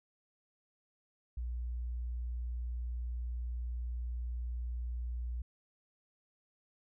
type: tone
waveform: sine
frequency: 60 Hz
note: B1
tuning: 49 cents flat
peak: -35 dBFS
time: 1.37-5.42 s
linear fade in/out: 5 ms
effects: none